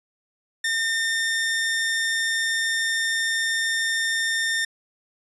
sawtooth tone, 1813 Hz, A#6, 49 cents flat, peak -18 dBFS, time 0.64-4.65 s, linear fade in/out 5 ms, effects resampled to 24000 Hz

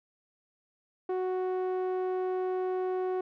sawtooth tone with low-pass filter, 370 Hz, F#4, in tune, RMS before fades -31 dBFS, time 1.09-3.21 s, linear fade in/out 5 ms, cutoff 790 Hz, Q 0.66, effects none

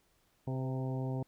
harmonic tone with a mistuned harmonic, 131.2 Hz, C3, 5 cents sharp, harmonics 1 / 2 / 3 / 4 / 5 / 6 / 7, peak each -34 / -40 / -44 / -46 / -48 / -50 / -51 dBFS, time 0.47-1.23 s, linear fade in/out 5 ms, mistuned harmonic 4, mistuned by -25 cents, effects pink hiss -72 dBFS RMS until 1.27 s

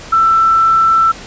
sine tone, 1332 Hz, E6, 18 cents sharp, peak -7 dBFS, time 0.12-1.12 s, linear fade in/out 10 ms, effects pink hiss -32 dBFS RMS until 1.26 s + resampled to 16000 Hz

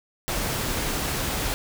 pink noise, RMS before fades -27 dBFS, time 0.28-1.54 s, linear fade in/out 0 ms, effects none

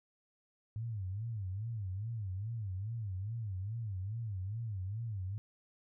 sine tone with vibrato, 103.83 Hz, G#2, in tune, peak -36 dBFS, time 0.76-5.38 s, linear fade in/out 0 ms, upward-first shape sine, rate 2.4 Hz, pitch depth 210 cents each way, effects none

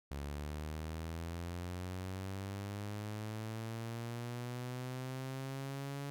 sawtooth linear sweep, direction up, 70 to 141.8 Hz, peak -36 dBFS, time 0.11-6.1 s, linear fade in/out 0 ms, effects none

